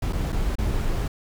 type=noise with dropouts; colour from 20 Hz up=brown; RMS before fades=-24 dBFS; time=0.02-1.08 s; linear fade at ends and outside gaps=5 ms; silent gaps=0.127-0.13 / 0.323-0.326 / 0.555-0.584 s; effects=none